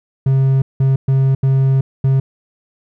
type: tone bursts at uneven times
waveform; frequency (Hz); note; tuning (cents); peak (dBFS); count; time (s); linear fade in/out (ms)
triangle; 134.1; C3; +43; -8; 5; 0.26-0.62 / 0.8-0.96 / 1.08-1.35 / 1.43-1.81 / 2.04-2.2; 5
effects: none